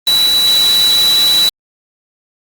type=tone in noise; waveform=sine; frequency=3936 Hz; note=B7; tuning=7 cents flat; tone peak=-8 dBFS; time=0.07-1.49 s; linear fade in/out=2 ms; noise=white; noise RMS=-19 dBFS; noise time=0.07-1.49 s; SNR=+8 dB; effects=Opus 24 kbps